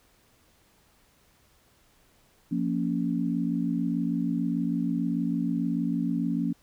sine chord, Bb minor, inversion second, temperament just, 174.81 / 233.1 / 279.7 Hz, F3 / Bb3 / Db4, +2 / 0 / +16 cents, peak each -29 dBFS, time 2.51-6.53 s, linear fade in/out 10 ms, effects pink hiss -63 dBFS RMS until 6.62 s

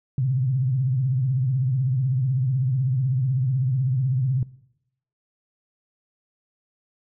sine tone with vibrato, 130.1 Hz, C3, 9 cents flat, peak -19 dBFS, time 0.18-4.43 s, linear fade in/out 2 ms, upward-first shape sine, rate 16 Hz, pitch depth 120 cents each way, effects noise-tail reverb RT60 0.8 s tail -20 dB re dry

